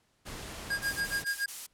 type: noise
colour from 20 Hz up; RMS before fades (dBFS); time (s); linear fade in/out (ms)
pink; -42; 0.25-1.25; 20
type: tone with tremolo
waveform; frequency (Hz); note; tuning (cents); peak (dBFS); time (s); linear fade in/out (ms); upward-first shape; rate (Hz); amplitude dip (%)
square; 1626; G#6; -37; -28; 0.7-1.46; 5; sine; 7.1; 100
type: noise bursts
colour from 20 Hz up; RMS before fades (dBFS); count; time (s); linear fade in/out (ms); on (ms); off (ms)
blue; -38; 4; 0.82-1.667; 10; 190; 29
effects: pink hiss -71 dBFS RMS until 1.73 s + low-pass 11000 Hz 12 dB/octave